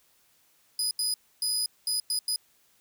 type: tone bursts at uneven times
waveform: 25% pulse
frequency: 4978 Hz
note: D#8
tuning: in tune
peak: -21 dBFS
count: 6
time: 0.79-0.91 / 0.99-1.14 / 1.42-1.66 / 1.87-2 / 2.1-2.19 / 2.28-2.36 s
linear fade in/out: 2 ms
effects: white hiss -65 dBFS RMS until 2.8 s